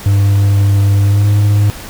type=tone with pitch glide; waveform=triangle; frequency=100 to 103.05 Hz; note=G2 to G#2; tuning=+35 to -13 cents; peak=-5 dBFS; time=0.06-1.7 s; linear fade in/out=0 ms; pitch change=+52 cents; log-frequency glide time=1.04-1.27 s; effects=pink hiss -30 dBFS RMS until 1.89 s